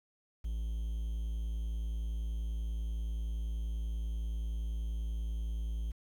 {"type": "tone with quantisation", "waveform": "triangle", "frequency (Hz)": 55.2, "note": "A1", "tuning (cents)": 6, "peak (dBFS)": -31, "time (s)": [0.44, 5.92], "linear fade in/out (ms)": 10, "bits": 10, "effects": []}